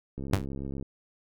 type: click train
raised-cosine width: 3 ms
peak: -24 dBFS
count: 45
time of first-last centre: 0.18-0.826 s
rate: 68.1 Hz
type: tone with exponential decay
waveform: sawtooth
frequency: 98 Hz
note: G2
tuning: in tune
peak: -14 dBFS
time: 0.33-0.45 s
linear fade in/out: 5 ms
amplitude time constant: 26 ms
effects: none